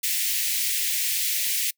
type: high-pass noise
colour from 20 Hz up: white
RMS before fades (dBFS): -25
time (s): 0.03-1.71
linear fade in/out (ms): 10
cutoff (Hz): 1900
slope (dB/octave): 48
effects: noise-tail reverb RT60 0.1 s tail -25 dB re dry